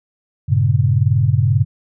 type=chord; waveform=sine; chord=G diminished; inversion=none; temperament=equal; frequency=98 / 116.54 / 138.59 Hz; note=G2 / Bb2 / Db3; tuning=0 / 0 / 0 cents; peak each=-16 dBFS; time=0.48-1.65 s; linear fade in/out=20 ms; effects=none